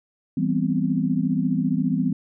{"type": "chord", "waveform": "sine", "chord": "C major seventh", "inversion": "first", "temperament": "equal", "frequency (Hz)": [164.81, 196, 246.9, 261.6], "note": ["E3", "G3", "B3", "C4"], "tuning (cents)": [0, 0, 0, 0], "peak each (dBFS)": -25, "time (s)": [0.37, 2.13], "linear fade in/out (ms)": 5, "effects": []}